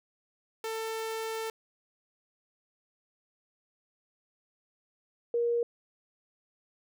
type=tone pair in turn; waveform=sawtooth / sine; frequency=445.8 / 472.3 Hz; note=A4 / A#4; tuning=+23 / +23 cents; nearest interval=minor second; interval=100 cents; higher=second; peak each=-29 / -25 dBFS; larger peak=second; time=0.64-1.5 / 5.34-5.63 s; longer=first; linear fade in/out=2 ms; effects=none